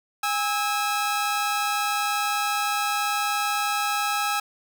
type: tone pair together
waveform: sawtooth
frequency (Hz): 819 / 1298.4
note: G#5 / E6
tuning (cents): -24 / -27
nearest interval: minor sixth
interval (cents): 797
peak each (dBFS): -22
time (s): 0.23-4.4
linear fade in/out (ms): 5
effects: none